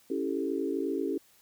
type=chord; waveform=sine; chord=A dominant seventh; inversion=first; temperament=equal; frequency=277.2 / 329.6 / 392 / 440 Hz; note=C#4 / E4 / G4 / A4; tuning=0 / 0 / 0 / 0 cents; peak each=-33 / -34 / -33 / -36 dBFS; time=0.1-1.18 s; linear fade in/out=5 ms; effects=white hiss -62 dBFS RMS until 1.41 s